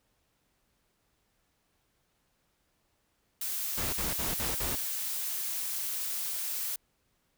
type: noise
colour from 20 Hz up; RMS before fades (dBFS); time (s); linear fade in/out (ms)
blue; -34; 3.41-6.76; 5
type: noise bursts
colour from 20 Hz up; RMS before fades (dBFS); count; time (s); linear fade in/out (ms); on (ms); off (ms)
pink; -35; 5; 3.77-4.758; 10; 160; 47
effects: pink hiss -74 dBFS RMS until 7.37 s